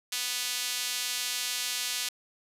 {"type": "tone with high-pass filter", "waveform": "sawtooth", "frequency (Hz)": 246.9, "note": "B3", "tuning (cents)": 0, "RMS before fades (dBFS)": -32, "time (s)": [0.12, 2.09], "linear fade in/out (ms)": 5, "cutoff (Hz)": 3500, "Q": 0.94, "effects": ["resampled to 32000 Hz", "9-bit"]}